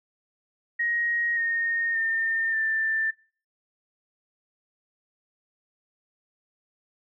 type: tone with pitch steps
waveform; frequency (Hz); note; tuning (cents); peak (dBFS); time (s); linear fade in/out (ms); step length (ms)
sine; 1882 / 1846.5 / 1811.6 / 1777.4; A#6 / A#6 / A#6 / A6; +16 / -17 / -50 / +17; -23; 0.79-3.11; 10; 580
effects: noise-tail reverb RT60 0.4 s tail -23 dB re dry